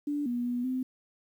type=tone with pitch steps; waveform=sine; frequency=291.2 / 241.8 / 244 / 257.1 Hz; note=D4 / B3 / B3 / C4; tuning=-15 / -36 / -21 / -30 cents; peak=-28 dBFS; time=0.07-0.83 s; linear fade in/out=5 ms; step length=190 ms; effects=10-bit